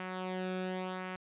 sawtooth tone with flanger, 185 Hz, F#3, in tune, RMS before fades -38 dBFS, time 0-1.16 s, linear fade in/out 2 ms, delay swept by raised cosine 0.25 to 1.01 ms, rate 0.91 Hz, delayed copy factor -0.6, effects resampled to 8000 Hz

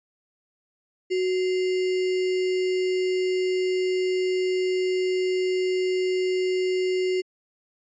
sine tone with sample-and-hold, 370 Hz, F#4, in tune, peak -21 dBFS, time 1.1-7.22 s, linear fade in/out 20 ms, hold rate 2450 Hz, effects resampled to 16000 Hz

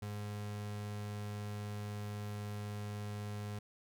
35% pulse tone, 103.83 Hz, G#2, in tune, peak -38 dBFS, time 0.02-3.59 s, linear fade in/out 5 ms, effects none

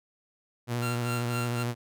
sawtooth tone with vibrato, 120 Hz, B2, 49 cents flat, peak -24 dBFS, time 0.67-1.75 s, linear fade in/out 50 ms, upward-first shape triangle, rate 13 Hz, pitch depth 30 cents each way
25% pulse tone with tremolo, 1374 Hz, F6, 29 cents flat, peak -29 dBFS, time 0.81-1.64 s, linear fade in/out 20 ms, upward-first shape sine, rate 3.9 Hz, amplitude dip 85%
effects none

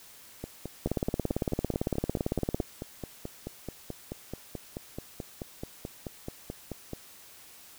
two click trains, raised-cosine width 2 ms, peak -14 / -22 dBFS, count 32 / 31, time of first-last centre 0.86-2.602 / 0.44-6.934 s, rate 17.8 / 4.62 Hz, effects white hiss -52 dBFS RMS until 7.78 s

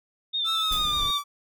sine tone with vibrato, 3621 Hz, A7, 49 cents sharp, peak -24 dBFS, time 0.33-1.19 s, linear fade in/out 20 ms, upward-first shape sine, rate 6.7 Hz, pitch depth 44 cents each way
45% pulse tone with pitch glide, 1318.5 to 1154.5 Hz, E6 to D6, 0 to -30 cents, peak -28 dBFS, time 0.44-1.24 s, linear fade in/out 50 ms, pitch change -230 cents, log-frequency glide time 0.57-1.07 s
brown noise, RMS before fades -35 dBFS, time 0.71-1.11 s, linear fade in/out 2 ms
blue noise with exponential decay, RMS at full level -31 dBFS, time 0.72-0.93 s, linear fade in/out 2 ms, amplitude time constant 44 ms
effects none

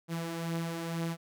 sawtooth beating tone pair, 164.81 / 166.91 Hz, E3 / E3, 0 / +22 cents, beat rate 2.1 Hz, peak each -36 / -30 dBFS, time 0.08-1.17 s, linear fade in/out 50 ms, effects none

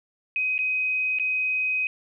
sine tone with dropouts, 2518 Hz, D#7, 20 cents sharp, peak -22 dBFS, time 0.36-1.87 s, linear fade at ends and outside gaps 1 ms, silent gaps 0.58-0.589 / 1.187-1.197 s, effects none

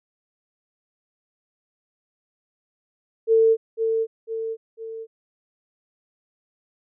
sine tone with echo, 448.9 Hz, A4, 35 cents sharp, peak -13 dBFS, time 3.27-3.57 s, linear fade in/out 50 ms, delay 500 ms, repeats 3, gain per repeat -6 dB, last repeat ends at 5.07 s, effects none

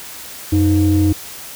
sine tone pair together, 91.35 / 311.1 Hz, F#2 / D#4, -22 / 0 cents, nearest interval octave + major sixth, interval 2122 cents, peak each -12 dBFS, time 0.52-1.13 s, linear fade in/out 10 ms, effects tanh soft clip ceiling -6 dBFS + white hiss -33 dBFS RMS until 1.55 s

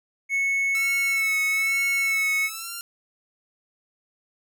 triangle tone, 2202 Hz, C#7, 12 cents flat, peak -19 dBFS, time 0.29-2.5 s, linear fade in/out 50 ms
5% pulse tone with vibrato, 1327 Hz, E6, 11 cents sharp, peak -21 dBFS, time 0.75-2.81 s, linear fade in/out 0 ms, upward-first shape sine, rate 1.1 Hz, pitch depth 80 cents each way
effects none

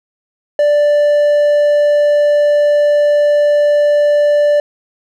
triangle tone, 587.3 Hz, D5, in tune, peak -6 dBFS, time 0.59-4.6 s, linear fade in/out 2 ms, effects none

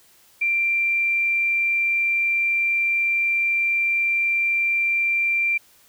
sine tone, 2363 Hz, D7, 10 cents sharp, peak -18 dBFS, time 0.41-5.58 s, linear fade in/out 10 ms, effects white hiss -55 dBFS RMS until 5.88 s

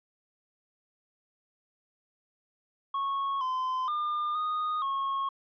triangle tone with pitch steps, 1101 / 1028 / 1205 / 1236 / 1091 Hz, C#6 / C6 / D6 / D#6 / C#6, -12 / -31 / +44 / -12 / -28 cents, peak -26 dBFS, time 2.94-5.29 s, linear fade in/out 5 ms, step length 470 ms, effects resampled to 11025 Hz

